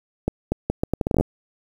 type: accelerating click train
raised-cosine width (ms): 2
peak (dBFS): -7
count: 13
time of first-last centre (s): 0.28-1.21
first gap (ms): 240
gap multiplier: 0.75
effects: 7-bit